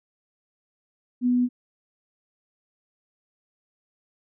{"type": "tone", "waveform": "sine", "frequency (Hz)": 246.9, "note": "B3", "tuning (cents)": 0, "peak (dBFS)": -18, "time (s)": [1.21, 1.49], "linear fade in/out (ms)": 50, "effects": []}